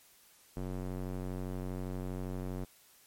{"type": "tone with band-pass filter", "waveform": "square", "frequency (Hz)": 46.25, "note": "F#1", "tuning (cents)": 0, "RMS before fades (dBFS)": -38, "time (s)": [0.56, 2.65], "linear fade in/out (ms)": 10, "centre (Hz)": 280, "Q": 0.6, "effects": ["white hiss -62 dBFS RMS until 3.06 s", "MP3 64 kbps"]}